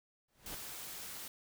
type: noise with exponential growth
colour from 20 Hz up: pink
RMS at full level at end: -43 dBFS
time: 0.28-0.55 s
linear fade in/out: 5 ms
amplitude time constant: 58 ms
type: noise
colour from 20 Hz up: white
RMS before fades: -46 dBFS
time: 0.46-1.28 s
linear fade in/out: 2 ms
effects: none